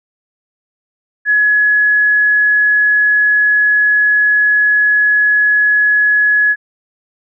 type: tone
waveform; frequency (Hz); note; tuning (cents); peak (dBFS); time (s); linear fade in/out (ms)
sine; 1690; G#6; +30; -8; 1.25-6.56; 50
effects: none